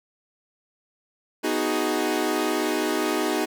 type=chord; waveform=sawtooth; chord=G# minor seventh; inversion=first; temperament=equal; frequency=246.9 / 311.1 / 370 / 415.3 Hz; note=B3 / D#4 / F#4 / G#4; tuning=0 / 0 / 0 / 0 cents; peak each=-27 / -22 / -24 / -25 dBFS; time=1.43-3.46 s; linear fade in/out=20 ms; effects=none